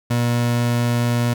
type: tone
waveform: 30% pulse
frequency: 119.7 Hz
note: A#2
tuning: 46 cents sharp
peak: -14 dBFS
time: 0.1-1.34 s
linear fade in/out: 10 ms
effects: none